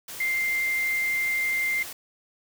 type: tone in noise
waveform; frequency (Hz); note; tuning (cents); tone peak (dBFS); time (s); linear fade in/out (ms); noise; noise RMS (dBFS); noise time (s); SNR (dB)
sine; 2096; C7; +2; -23; 0.2-1.83; 5; white; -38; 0.08-1.93; +12
effects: none